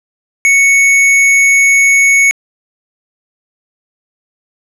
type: tone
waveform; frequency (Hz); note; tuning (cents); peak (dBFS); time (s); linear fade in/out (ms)
square; 2217; C#7; 0; -6; 0.45-2.31; 0
effects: low-pass 10000 Hz 12 dB/octave